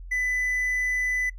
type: tone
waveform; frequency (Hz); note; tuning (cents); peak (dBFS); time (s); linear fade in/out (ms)
triangle; 1998; B6; +20; -22; 0.11-1.3; 10
effects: noise-tail reverb RT60 0.1 s tail -19 dB re dry + added 43 Hz sine -37 dBFS peak until 1.38 s